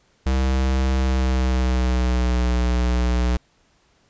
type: tone with pitch glide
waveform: square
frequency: 65.41 to 61.03 Hz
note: C2 to B1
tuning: 0 to -20 cents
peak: -18 dBFS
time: 0.26-3.37 s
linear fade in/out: 5 ms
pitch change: -120 cents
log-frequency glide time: 0.95-2.48 s
effects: pink hiss -61 dBFS RMS until 4.09 s + resampled to 16000 Hz